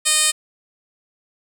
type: tone with band-pass filter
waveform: 10% pulse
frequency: 615 Hz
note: D#5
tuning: 20 cents flat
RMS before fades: -17 dBFS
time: 0.05-0.32 s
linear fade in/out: 20 ms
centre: 7500 Hz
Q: 2.2
effects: none